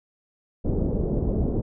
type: low-pass noise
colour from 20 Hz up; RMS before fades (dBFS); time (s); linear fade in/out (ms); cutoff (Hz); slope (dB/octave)
pink; -24; 0.64-1.62; 20; 500; 24
effects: none